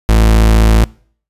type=tone; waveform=40% pulse; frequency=55 Hz; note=A1; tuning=in tune; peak=-5 dBFS; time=0.09-0.84 s; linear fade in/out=0 ms; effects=noise-tail reverb RT60 0.5 s tail -24 dB re dry + resampled to 32000 Hz